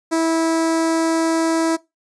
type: tone with notch filter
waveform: sawtooth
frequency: 326.4 Hz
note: E4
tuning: 17 cents flat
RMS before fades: -18 dBFS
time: 0.11-1.77 s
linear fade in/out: 20 ms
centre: 3000 Hz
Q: 1
effects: noise-tail reverb RT60 0.2 s tail -20 dB re dry + resampled to 22050 Hz